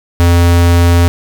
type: tone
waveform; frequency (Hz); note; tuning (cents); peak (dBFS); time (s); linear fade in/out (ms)
square; 86.2; F2; -22; -6; 0.2-1.08; 0
effects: none